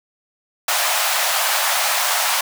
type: high-pass noise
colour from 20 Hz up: pink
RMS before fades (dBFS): -19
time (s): 0.68-2.41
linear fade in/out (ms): 5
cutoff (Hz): 630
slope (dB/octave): 48
effects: none